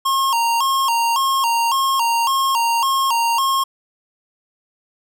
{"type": "tone with vibrato", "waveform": "square", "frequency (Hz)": 1000, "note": "B5", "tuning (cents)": 21, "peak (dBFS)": -16, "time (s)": [0.05, 3.64], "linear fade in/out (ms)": 10, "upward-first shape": "square", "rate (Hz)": 1.8, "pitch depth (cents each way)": 130, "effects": []}